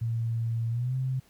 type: tone with pitch glide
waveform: sine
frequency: 114.9 to 130.47 Hz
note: A#2 to C3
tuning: -25 to -5 cents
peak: -26 dBFS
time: 0.01-1.2 s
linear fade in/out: 10 ms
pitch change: +220 cents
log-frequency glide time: 0.7-0.95 s
effects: pink hiss -62 dBFS RMS until 1.29 s